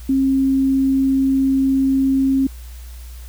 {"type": "tone", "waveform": "sine", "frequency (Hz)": 268.3, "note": "C4", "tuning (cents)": 44, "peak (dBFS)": -13, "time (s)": [0.09, 2.47], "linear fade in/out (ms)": 5, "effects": ["added 60 Hz sine -32 dBFS peak until 3.28 s", "white hiss -46 dBFS RMS until 3.28 s"]}